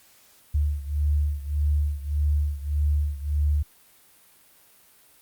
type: beating tone pair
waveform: sine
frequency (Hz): 73.1 / 74.8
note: D2 / D2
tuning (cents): -7 / +32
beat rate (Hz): 1.7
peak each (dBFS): -23 / -26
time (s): 0.54-3.63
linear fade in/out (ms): 10
effects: white hiss -56 dBFS RMS until 5.21 s + Opus 48 kbps